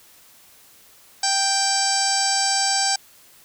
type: harmonic tone with a mistuned harmonic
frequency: 784 Hz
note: G5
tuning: in tune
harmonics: 1 / 2 / 3 / 4 / 5 / 6 / 7 / 8 / 9 / 10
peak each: -24 / -29 / -34 / -36 / -34 / -25 / -26 / -29 / -36 / -24 dBFS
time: 1.23-2.96 s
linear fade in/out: 5 ms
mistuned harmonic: 10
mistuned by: +18 cents
effects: white hiss -51 dBFS RMS until 3.44 s